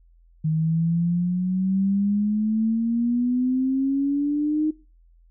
sine exponential sweep, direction up, 155.1 to 311.1 Hz, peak -19 dBFS, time 0.44-4.71 s, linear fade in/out 10 ms, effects noise-tail reverb RT60 0.3 s tail -19 dB re dry + added 42 Hz sine -52 dBFS peak until 5.3 s

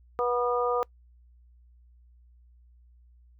harmonic tone, 243.6 Hz, B3, 24 cents flat, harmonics 2 / 3 / 4 / 5, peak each -26 / -32 / -34 / -30 dBFS, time 0.19-0.83 s, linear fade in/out 0 ms, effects noise-tail reverb RT60 0.1 s tail -24 dB re dry + added 60 Hz sine -54 dBFS peak until 3.39 s

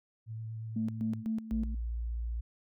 sine tone with vibrato, 111.5 Hz, A2, 23 cents sharp, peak -37 dBFS, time 0.26-1.24 s, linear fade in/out 50 ms, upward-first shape triangle, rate 8.5 Hz, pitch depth 22 cents each way
sine tone with tremolo, 221.8 Hz, A3, 14 cents sharp, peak -29 dBFS, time 0.76-1.75 s, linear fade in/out 5 ms, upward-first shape square, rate 4 Hz, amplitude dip 75%
sine tone, 57.7 Hz, A#1, 17 cents flat, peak -32 dBFS, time 1.51-2.41 s, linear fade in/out 10 ms
effects tanh soft clip ceiling -21 dBFS

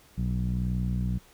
sawtooth tone with low-pass filter, 61.4 Hz, B1, 9 cents flat, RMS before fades -28 dBFS, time 0.17-1.19 s, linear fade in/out 20 ms, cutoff 170 Hz, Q 3.8, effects pink hiss -57 dBFS RMS until 1.33 s

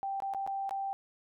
sine tone with dropouts, 784 Hz, G5, in tune, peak -32 dBFS, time 0.03-0.93 s, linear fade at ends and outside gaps 0 ms, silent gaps 0.202-0.222 / 0.337-0.347 / 0.465-0.475 / 0.693-0.709 s, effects none

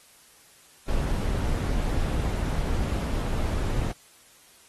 brown noise, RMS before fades -26 dBFS, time 0.88-3.92 s, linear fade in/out 5 ms, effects white hiss -55 dBFS RMS until 4.68 s + AAC 32 kbps

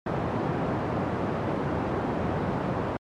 pink band-pass noise, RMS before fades -28 dBFS, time 0.06-2.97 s, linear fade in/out 5 ms, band 100 to 980 Hz, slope 12 dB/octave, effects high-pass 60 Hz 12 dB/octave + MP3 64 kbps

